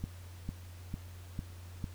click train, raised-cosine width 5 ms, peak -23 dBFS, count 5, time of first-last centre 0.04-1.842 s, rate 2.22 Hz, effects added 89 Hz sine -46 dBFS peak until 1.94 s + pink hiss -57 dBFS RMS until 1.94 s

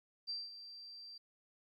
sine tone with ADSR envelope, 4699 Hz, D8, in tune, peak -37 dBFS, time 0.27-1.18 s, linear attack 26 ms, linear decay 200 ms, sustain -12 dB, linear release 7 ms, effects 13-bit

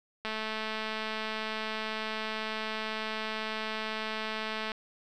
click train, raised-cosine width 0.3 ms, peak -19 dBFS, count 975, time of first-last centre 0.25-4.718 s, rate 218 Hz, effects none

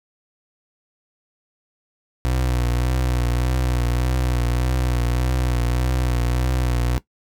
30% pulse tone with vibrato, 61.74 Hz, B1, in tune, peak -16 dBFS, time 2.25-6.98 s, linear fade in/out 0 ms, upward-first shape triangle, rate 1.7 Hz, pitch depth 64 cents each way, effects noise-tail reverb RT60 0.1 s tail -17 dB re dry

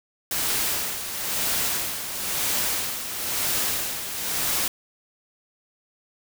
white noise with tremolo, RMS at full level -24 dBFS, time 0.31-4.68 s, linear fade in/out 2 ms, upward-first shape sine, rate 1 Hz, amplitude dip 60%, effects none

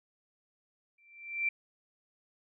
sine tone with exponential growth, 2349 Hz, D7, in tune, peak -25 dBFS, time 0.98-1.49 s, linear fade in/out 5 ms, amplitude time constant 110 ms, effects none

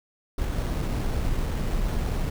brown noise with sample-and-hold, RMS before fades -26 dBFS, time 0.38-2.3 s, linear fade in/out 5 ms, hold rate 4900 Hz, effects none

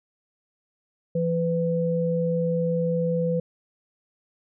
sine tone pair together, 168.6 / 500.6 Hz, E3 / B4, +39 / +23 cents, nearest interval octave + perfect fifth, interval 1884 cents, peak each -24 dBFS, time 1.15-3.4 s, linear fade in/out 5 ms, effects none

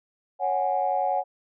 sine chord, C# suspended fourth, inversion none, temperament equal, 554.4 / 740 / 830.6 Hz, C#5 / F#5 / G#5, 0 / 0 / 0 cents, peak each -28 / -24 / -27 dBFS, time 0.39-1.24 s, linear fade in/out 50 ms, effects tanh soft clip ceiling -13 dBFS

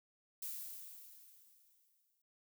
violet noise with exponential decay, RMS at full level -42 dBFS, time 0.42-2.22 s, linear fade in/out 5 ms, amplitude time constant 390 ms, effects none

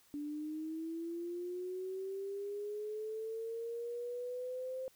sine linear sweep, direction up, 290 to 523.3 Hz, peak -38 dBFS, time 0.14-4.88 s, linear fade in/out 0 ms, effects white hiss -67 dBFS RMS until 4.95 s

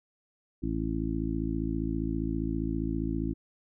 harmonic tone, 55 Hz, A1, in tune, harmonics 1 / 2 / 3 / 4 / 5 / 6, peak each -34 / -38 / -36 / -38 / -33 / -35 dBFS, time 0.62-3.34 s, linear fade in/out 20 ms, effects none

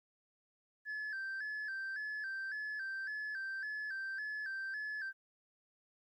sine tone with vibrato, 1638 Hz, G#6, 24 cents flat, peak -36 dBFS, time 0.85-5.13 s, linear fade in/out 50 ms, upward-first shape square, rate 1.8 Hz, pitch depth 79 cents each way, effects tanh soft clip ceiling -37 dBFS + 13-bit

